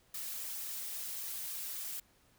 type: noise with flanger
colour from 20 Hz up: blue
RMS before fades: -41 dBFS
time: 0.14-2 s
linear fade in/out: 5 ms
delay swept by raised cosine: 1.6 to 5 ms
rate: 3.6 Hz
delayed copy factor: +0.7
effects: pink hiss -68 dBFS RMS until 2.38 s